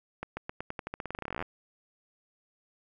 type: accelerating click train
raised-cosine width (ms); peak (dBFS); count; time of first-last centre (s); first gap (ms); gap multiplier
0.5; -20; 25; 0.23-1.425; 140; 0.89
effects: none